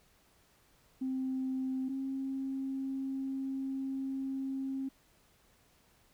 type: tone pair in turn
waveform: sine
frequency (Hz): 261.6 / 268.2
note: C4 / C4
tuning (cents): 0 / +43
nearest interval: unison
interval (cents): 43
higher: second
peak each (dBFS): -31 / -33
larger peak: first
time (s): 1.01-1.89 / 1.89-4.89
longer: second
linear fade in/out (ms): 10
effects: tanh soft clip ceiling -27 dBFS + pink hiss -67 dBFS RMS until 6.13 s